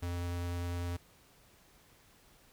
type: tone with vibrato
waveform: square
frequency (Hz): 87.31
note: F2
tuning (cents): 0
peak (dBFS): -35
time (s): 0.02-0.97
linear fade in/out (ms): 10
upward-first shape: triangle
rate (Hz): 10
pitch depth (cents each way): 8
effects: pink hiss -63 dBFS RMS until 2.52 s